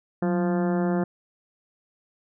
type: harmonic tone with a mistuned harmonic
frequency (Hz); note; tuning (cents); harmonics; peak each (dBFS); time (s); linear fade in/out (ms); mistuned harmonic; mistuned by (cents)
174.61; F3; 0; 1 / 2 / 3 / 4 / 5 / 6 / 7 / 8 / 9 / 10; -23 / -27 / -32 / -33 / -39 / -42 / -43 / -42 / -45 / -45; 0.22-1.04; 5; 1; +82
effects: none